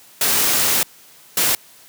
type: noise bursts at uneven times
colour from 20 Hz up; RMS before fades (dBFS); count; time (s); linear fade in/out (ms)
white; -17; 2; 0.21-0.83 / 1.37-1.55; 2
effects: white hiss -47 dBFS RMS until 1.88 s + high-pass 100 Hz 12 dB/octave